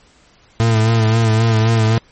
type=tone with vibrato; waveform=40% pulse; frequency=112 Hz; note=A2; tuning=31 cents sharp; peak=-10 dBFS; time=0.6-1.98 s; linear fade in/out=0 ms; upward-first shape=sine; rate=3.8 Hz; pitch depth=43 cents each way; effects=pink hiss -51 dBFS RMS until 2.11 s + MP3 32 kbps